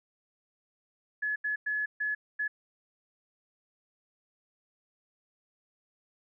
sine tone bursts at uneven times, 1704 Hz, G#6, 44 cents sharp, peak -28 dBFS, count 5, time 1.22-1.36 / 1.44-1.56 / 1.66-1.86 / 2-2.15 / 2.39-2.48 s, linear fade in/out 10 ms, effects none

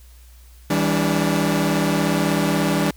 sawtooth tone cluster, 162.4 / 198.9 / 289.3 Hz, E3 / G3 / D4, -26 / +25 / -26 cents, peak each -18 dBFS, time 0.7-2.91 s, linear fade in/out 5 ms, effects added 60 Hz sine -43 dBFS peak until 2.96 s + white hiss -54 dBFS RMS until 2.96 s

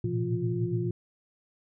sine tone cluster, 112.8 / 119.7 / 129.7 / 171.6 / 352 Hz, A2 / A#2 / C3 / F3 / F4, +44 / +46 / -15 / -30 / +14 cents, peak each -33 / -31 / -36 / -33 / -32 dBFS, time 0.04-0.91 s, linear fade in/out 5 ms, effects none

